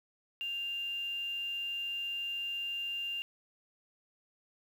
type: tone with quantisation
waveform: sine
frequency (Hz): 2794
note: F7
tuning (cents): 0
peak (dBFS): -34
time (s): 0.41-3.22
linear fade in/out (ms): 0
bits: 9
effects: none